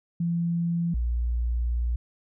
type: tone pair in turn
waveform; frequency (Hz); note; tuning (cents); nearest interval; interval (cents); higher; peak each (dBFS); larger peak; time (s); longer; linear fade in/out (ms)
sine; 170 / 59.23; F3 / A#1; -46 / +28; octave + tritone; 1826; first; -23; neither; 0.2-0.94 / 0.94-1.96; second; 5
effects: none